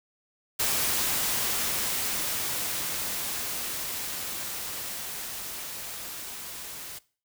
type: noise with level ramp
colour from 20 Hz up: white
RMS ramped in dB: -26 to -40 dBFS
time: 0.59-6.99 s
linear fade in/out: 10 ms
effects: noise-tail reverb RT60 0.4 s tail -20 dB re dry